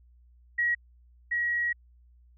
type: tone pair in turn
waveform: sine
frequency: 1907 / 1907 Hz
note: A#6 / A#6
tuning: +39 / +39 cents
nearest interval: unison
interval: 0 cents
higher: neither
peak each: -23 / -25 dBFS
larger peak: first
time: 0.58-0.75 / 1.31-1.73 s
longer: second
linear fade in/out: 10 ms
effects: added 60 Hz sine -55 dBFS peak until 2.37 s